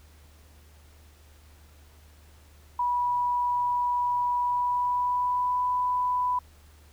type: tone with pitch glide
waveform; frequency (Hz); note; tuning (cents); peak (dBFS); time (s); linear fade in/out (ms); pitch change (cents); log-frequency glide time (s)
sine; 977 to 993.5; B5 to B5; -19 to +10; -23; 2.79-6.39; 5; +29; 4.38-5.65
effects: added 75 Hz sine -52 dBFS peak until 6.92 s + pink hiss -59 dBFS RMS until 6.92 s